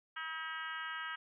harmonic tone, 320 Hz, D#4, 49 cents sharp, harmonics 3 / 4 / 5 / 6 / 7 / 8 / 9 / 10, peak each -50 / -44 / -43 / -47 / -53 / -59 / -49 / -53 dBFS, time 0.16-1.16 s, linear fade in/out 10 ms, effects none

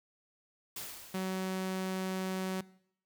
white noise with exponential decay, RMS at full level -40 dBFS, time 0.76-1.82 s, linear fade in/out 5 ms, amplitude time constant 230 ms
sawtooth tone, 187.9 Hz, F#3, 27 cents sharp, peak -29 dBFS, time 1.14-2.61 s, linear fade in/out 5 ms
effects noise-tail reverb RT60 0.7 s tail -21 dB re dry

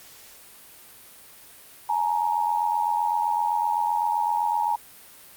sine tone pair together, 847.2 / 935 Hz, G#5 / A#5, +34 / +5 cents, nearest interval major second, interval 171 cents, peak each -24 dBFS, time 1.89-4.76 s, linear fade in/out 5 ms, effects white hiss -48 dBFS RMS until 5.36 s + Opus 48 kbps

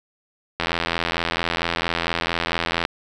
click train, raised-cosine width 0.3 ms, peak -5 dBFS, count 191, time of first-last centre 0.6-2.851 s, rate 84.4 Hz, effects none

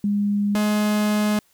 sine / 45% pulse tone pair in turn, 204.1 / 210.4 Hz, G#3 / G#3, -30 / +23 cents, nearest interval minor second, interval 53 cents, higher second, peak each -18 dBFS, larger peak neither, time 0.04-0.55 / 0.55-1.39 s, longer second, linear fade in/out 2 ms, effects white hiss -61 dBFS RMS until 1.53 s

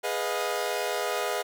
sawtooth chord, F half-diminished seventh, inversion first, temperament equal with one note detuned, 415.3 / 493.9 / 622.3 / 711.1 Hz, Ab4 / Cb5 / Eb5 / F5, 0 / 0 / 0 / +31 cents, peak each -29 dBFS, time 0.03-1.43 s, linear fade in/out 20 ms, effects none

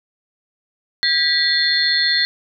sine tone cluster, 1620 / 1946 / 3550 / 4197 / 4352 Hz, G#6 / B6 / A7 / C8 / C#8, -43 / -26 / +15 / +5 / -33 cents, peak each -25 / -19 / -23 / -19 / -21 dBFS, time 1.03-2.25 s, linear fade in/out 0 ms, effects none

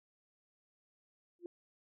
sine tone with exponential growth, 349.2 Hz, F4, in tune, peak -37 dBFS, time 1.39-1.46 s, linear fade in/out 1 ms, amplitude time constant 15 ms, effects none

